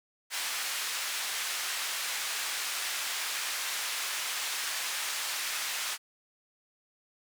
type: band-pass noise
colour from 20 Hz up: pink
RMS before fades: -34 dBFS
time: 0.3-5.98 s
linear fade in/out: 50 ms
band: 1500 to 12000 Hz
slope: 12 dB/octave
effects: none